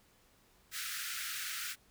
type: high-pass noise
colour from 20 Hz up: pink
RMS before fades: -40 dBFS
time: 0.71-1.76 s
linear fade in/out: 50 ms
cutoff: 1300 Hz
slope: 96 dB/octave
effects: pink hiss -67 dBFS RMS until 1.9 s